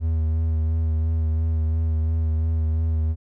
triangle tone with vibrato, 79.9 Hz, D#2, 47 cents sharp, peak -17 dBFS, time 0-3.16 s, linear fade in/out 50 ms, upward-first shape sine, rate 2.9 Hz, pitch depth 25 cents each way, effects none

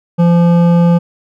triangle tone with hard clipping, 171.7 Hz, F3, 29 cents flat, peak -8 dBFS, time 0.18-0.99 s, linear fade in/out 20 ms, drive 15 dB, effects none

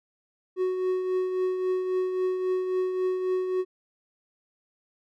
triangle tone with tremolo, 370 Hz, F#4, in tune, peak -20 dBFS, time 0.56-3.65 s, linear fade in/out 50 ms, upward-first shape triangle, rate 3.7 Hz, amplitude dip 50%, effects none

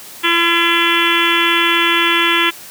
harmonic tone, 339 Hz, E4, 49 cents sharp, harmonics 1 / 3 / 4 / 5 / 6 / 7 / 8 / 9 / 10, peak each -20 / -20 / -20 / -20 / -20 / -20 / -20 / -20 / -20 dBFS, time 0.23-2.51 s, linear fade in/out 20 ms, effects white hiss -35 dBFS RMS until 2.7 s + high-pass 100 Hz 12 dB/octave

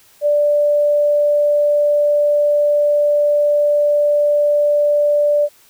sine tone, 587 Hz, D5, 1 cent flat, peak -11 dBFS, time 0.21-5.49 s, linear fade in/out 50 ms, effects white hiss -50 dBFS RMS until 5.69 s

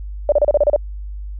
sine tone bursts, 587.3 Hz, D5, in tune, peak -9 dBFS, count 8, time 0.29-0.762 s, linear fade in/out 2 ms, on 31 ms, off 32 ms, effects added 50 Hz sine -26 dBFS peak until 1.39 s

